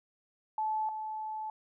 sine tone pair in turn, 867 / 867 Hz, A5 / A5, -26 / -26 cents, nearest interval unison, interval 0 cents, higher neither, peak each -29 / -35 dBFS, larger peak first, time 0.58-0.89 / 0.89-1.5 s, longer second, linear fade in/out 2 ms, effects none

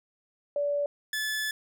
sine / sawtooth tone pair in turn, 577 / 1729 Hz, D5 / A6, -31 / -31 cents, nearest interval octave + perfect fifth, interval 1900 cents, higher second, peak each -25 dBFS, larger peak neither, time 0.56-0.86 / 1.13-1.51 s, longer second, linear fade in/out 2 ms, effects none

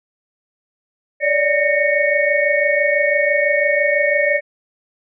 sine tone cluster, 570 / 596 / 1835 / 2221 Hz, C#5 / D5 / A#6 / C#7, +48 / +25 / -28 / +3 cents, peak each -19 dBFS, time 1.2-4.41 s, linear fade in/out 50 ms, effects none

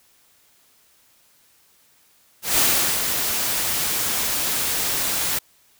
white noise with ADSR envelope, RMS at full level -17 dBFS, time 2.42-5.39 s, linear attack 160 ms, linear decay 390 ms, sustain -6 dB, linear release 7 ms, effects white hiss -58 dBFS RMS until 5.79 s

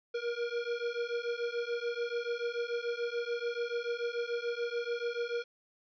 square beating tone pair, 470.7 / 477.6 Hz, A#4 / A#4, +17 / +42 cents, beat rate 6.9 Hz, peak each -37 / -36 dBFS, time 0.14-5.44 s, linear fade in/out 10 ms, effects resampled to 11025 Hz + 12-bit

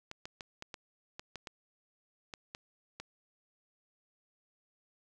clicks, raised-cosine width 0.2 ms, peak -25 dBFS, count 11, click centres 0.114 / 0.255 / 0.408 / 0.624 / 0.742 / 1.195 / 1.357 / 1.472 / 2.338 / 2.549 / 3 s, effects none

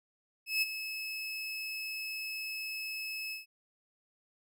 30% pulse tone with ADSR envelope, 2592 Hz, E7, 30 cents flat, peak -23 dBFS, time 0.46-3.46 s, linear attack 160 ms, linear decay 24 ms, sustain -11 dB, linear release 140 ms, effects none

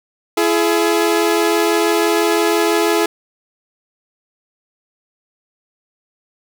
sawtooth tone pair together, 337.1 / 423.1 Hz, E4 / G#4, +39 / +32 cents, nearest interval major third, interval 393 cents, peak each -12 dBFS, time 0.37-3.06 s, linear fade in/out 5 ms, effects none

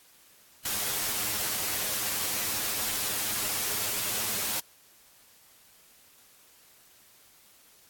white noise with comb filter, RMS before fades -30 dBFS, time 0.65-4.6 s, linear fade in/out 5 ms, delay 9.6 ms, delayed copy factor +0.65, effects white hiss -58 dBFS RMS until 7.89 s + AAC 64 kbps

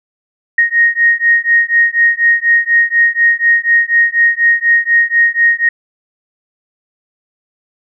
sine beating tone pair, 1864.7 / 1868.8 Hz, A#6 / A#6, 0 / +4 cents, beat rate 4.1 Hz, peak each -11 dBFS, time 0.58-5.69 s, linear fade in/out 5 ms, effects none

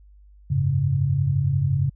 sine chord, F# suspended second, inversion none, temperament equal, 92.5 / 103.83 / 138.59 Hz, F#2 / G#2 / C#3, 0 / 0 / 0 cents, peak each -26 / -25 / -20 dBFS, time 0.5-1.9 s, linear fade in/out 10 ms, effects added 50 Hz sine -47 dBFS peak until 1.95 s

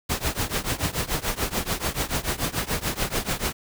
pink noise with tremolo, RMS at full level -23 dBFS, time 0.09-3.53 s, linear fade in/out 10 ms, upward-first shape triangle, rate 6.9 Hz, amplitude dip 95%, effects none

